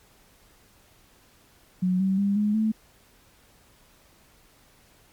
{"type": "tone with pitch steps", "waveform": "sine", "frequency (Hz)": [183.2, 191.42, 200, 209, 218.4], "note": ["F#3", "G3", "G3", "G#3", "A3"], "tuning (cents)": [-17, -41, 35, 11, -13], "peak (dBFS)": -20, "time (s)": [1.82, 2.72], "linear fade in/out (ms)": 10, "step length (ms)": 180, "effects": ["pink hiss -58 dBFS RMS until 5.12 s", "MP3 96 kbps"]}